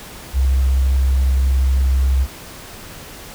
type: tone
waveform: sine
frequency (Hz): 66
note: C2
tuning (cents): +16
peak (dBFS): -11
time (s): 0.33-2.27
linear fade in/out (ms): 50
effects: tanh soft clip ceiling -8 dBFS + pink hiss -36 dBFS RMS until 3.34 s